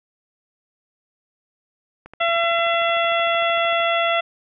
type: click train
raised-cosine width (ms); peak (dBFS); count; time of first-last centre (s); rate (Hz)
0.5; -24; 24; 2.06-3.802; 13.2
type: harmonic tone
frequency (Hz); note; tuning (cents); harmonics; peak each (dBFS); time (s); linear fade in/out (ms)
676; E5; +43; 1 / 2 / 3 / 4 / 5; -20 / -23 / -25 / -26 / -27; 2.2-4.21; 10
effects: none